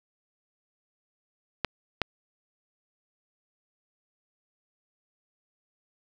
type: clicks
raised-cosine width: 0.3 ms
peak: -9 / -8 dBFS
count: 2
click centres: 1.647 / 2.017 s
effects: none